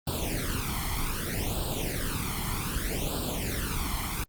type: noise with flanger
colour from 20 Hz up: pink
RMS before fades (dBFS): -30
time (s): 0.07-4.24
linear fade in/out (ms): 5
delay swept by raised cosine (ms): 0.24 to 0.95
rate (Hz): 0.64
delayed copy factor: +1
effects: Opus 32 kbps